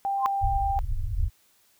sine tone, 791 Hz, G5, 15 cents sharp, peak -24 dBFS, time 0.05-0.79 s, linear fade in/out 0 ms
sine tone with exponential growth, 1046.5 Hz, C6, in tune, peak -16 dBFS, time 0.16-0.26 s, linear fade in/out 0 ms, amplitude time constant 20 ms
pink low-pass noise, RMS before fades -27 dBFS, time 0.41-1.3 s, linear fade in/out 20 ms, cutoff 110 Hz, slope 96 dB/octave
effects white hiss -63 dBFS RMS until 1.79 s

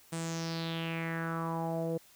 sawtooth tone with low-pass filter sweep, 164.81 Hz, E3, in tune, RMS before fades -35 dBFS, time 0.12-1.98 s, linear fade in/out 10 ms, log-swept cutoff 9000 to 490 Hz, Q 4.5, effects white hiss -60 dBFS RMS until 2.15 s

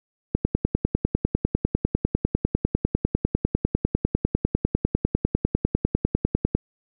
click train, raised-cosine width 3 ms, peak -6 dBFS, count 63, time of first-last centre 0.35-6.55 s, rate 10 Hz, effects none

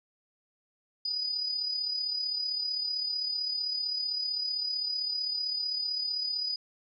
sine tone with amplitude modulation, 4952 Hz, D#8, 9 cents flat, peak -27 dBFS, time 1.05-6.56 s, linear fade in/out 5 ms, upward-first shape sine, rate 35.6 Hz, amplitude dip 50%, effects none

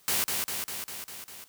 white noise with echo, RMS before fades -27 dBFS, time 0.08-0.24 s, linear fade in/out 0 ms, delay 200 ms, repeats 6, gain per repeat -3 dB, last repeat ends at 1.44 s, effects white hiss -60 dBFS RMS until 1.48 s + high-pass 60 Hz 12 dB/octave

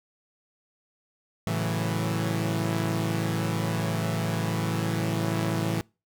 sawtooth chord, F# minor seventh, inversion first, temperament equal, 110 / 138.59 / 164.81 / 185 Hz, A2 / C#3 / E3 / F#3, 0 / 0 / 0 / 0 cents, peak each -25 / -31 / -25 / -31 dBFS, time 1.47-5.81 s, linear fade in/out 0 ms, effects noise-tail reverb RT60 0.3 s tail -26 dB re dry

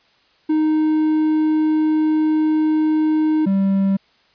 triangle tone pair in turn, 310.5 / 194.93 Hz, D#4 / G3, -3 / -9 cents, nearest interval minor sixth, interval 806 cents, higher first, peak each -12 dBFS, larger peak neither, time 0.49-3.46 / 3.46-3.97 s, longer first, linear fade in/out 10 ms, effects white hiss -57 dBFS RMS until 4.34 s + resampled to 11025 Hz

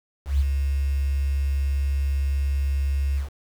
sine tone with ADSR envelope, 69.3 Hz, C#2, in tune, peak -15 dBFS, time 0.25-3.3 s, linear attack 150 ms, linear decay 29 ms, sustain -5 dB, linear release 130 ms, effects 7-bit

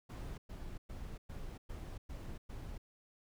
brown noise bursts, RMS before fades -45 dBFS, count 7, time 0.09-2.78 s, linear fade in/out 10 ms, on 290 ms, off 110 ms, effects none

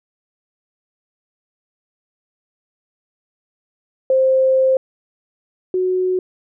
sine tone pair in turn, 525 / 368.8 Hz, C5 / F#4, +6 / -6 cents, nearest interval tritone, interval 612 cents, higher first, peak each -11 / -15 dBFS, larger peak first, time 4.1-4.77 / 5.74-6.19 s, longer first, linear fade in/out 2 ms, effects none

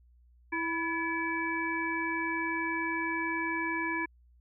harmonic tone with a mistuned harmonic, 328.4 Hz, E4, 6 cents flat, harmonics 1 / 3 / 5 / 7, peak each -35 / -35 / -35 / -35 dBFS, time 0.52-4.06 s, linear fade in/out 10 ms, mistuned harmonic 5, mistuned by +64 cents, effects added 60 Hz sine -58 dBFS peak until 4.4 s

